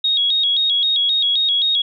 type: tone with vibrato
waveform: sine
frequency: 3528 Hz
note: A7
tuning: 4 cents sharp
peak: -14 dBFS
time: 0.04-1.82 s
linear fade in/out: 5 ms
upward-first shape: square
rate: 3.8 Hz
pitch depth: 100 cents each way
effects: none